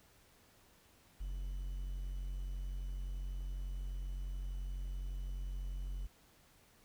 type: tone with quantisation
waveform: triangle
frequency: 45.87 Hz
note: F#1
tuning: 14 cents flat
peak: -36 dBFS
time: 1.2-6.07 s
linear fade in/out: 10 ms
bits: 11
effects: pink hiss -66 dBFS RMS until 6.84 s